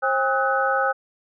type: tone cluster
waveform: sine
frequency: 535 / 805 / 1277 / 1493 Hz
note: C5 / G5 / D#6 / F#6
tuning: +38 / +46 / +45 / +15 cents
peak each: -24 dBFS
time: 0.02-0.93 s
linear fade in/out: 20 ms
effects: none